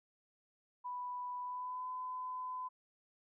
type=tone with pitch glide; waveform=sine; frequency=989 to 1011.5 Hz; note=B5 to B5; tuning=+2 to +41 cents; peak=-39 dBFS; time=0.84-2.69 s; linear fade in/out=20 ms; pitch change=+39 cents; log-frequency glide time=1.41-1.88 s; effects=none